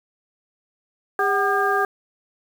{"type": "harmonic tone with a mistuned harmonic", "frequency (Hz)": 402.4, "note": "G4", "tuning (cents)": 45, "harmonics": [1, 2, 3, 4], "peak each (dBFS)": [-23, -23, -23, -23], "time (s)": [1.19, 1.85], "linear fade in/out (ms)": 2, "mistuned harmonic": 2, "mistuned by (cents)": -100, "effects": ["7-bit"]}